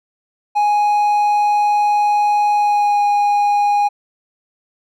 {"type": "tone with pitch glide", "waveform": "triangle", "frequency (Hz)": [830.6, 821.5], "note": ["G#5", "G#5"], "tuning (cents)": [0, -19], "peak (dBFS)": -10, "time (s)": [0.55, 3.89], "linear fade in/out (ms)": 20, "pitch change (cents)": -19, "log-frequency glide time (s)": [2.54, 3.04], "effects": []}